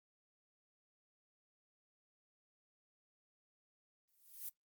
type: noise with exponential growth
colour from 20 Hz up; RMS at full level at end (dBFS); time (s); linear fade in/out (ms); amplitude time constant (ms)
violet; -42; 4.08-4.49; 5; 89
effects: noise-tail reverb RT60 0.1 s tail -18 dB re dry + Opus 32 kbps